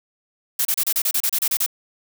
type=noise bursts; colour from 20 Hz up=blue; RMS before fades=-20 dBFS; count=12; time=0.59-1.663 s; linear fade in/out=5 ms; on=61 ms; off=31 ms; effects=none